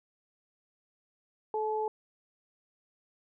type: tone pair together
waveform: sine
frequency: 433.5 / 860.5 Hz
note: A4 / A5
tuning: -26 / -39 cents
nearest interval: octave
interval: 1187 cents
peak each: -31 / -32 dBFS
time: 1.54-1.88 s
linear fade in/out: 2 ms
effects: none